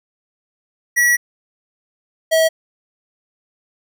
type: tone pair in turn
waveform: square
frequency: 1932 / 644.7 Hz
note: B6 / E5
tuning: -39 / -39 cents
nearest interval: octave + perfect fifth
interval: 1900 cents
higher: first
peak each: -12 dBFS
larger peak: neither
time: 0.96-1.17 / 2.31-2.49 s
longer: first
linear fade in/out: 20 ms
effects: none